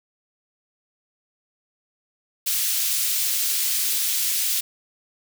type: high-pass noise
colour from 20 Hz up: white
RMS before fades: -23 dBFS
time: 2.46-4.61 s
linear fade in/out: 10 ms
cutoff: 2900 Hz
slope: 12 dB/octave
effects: none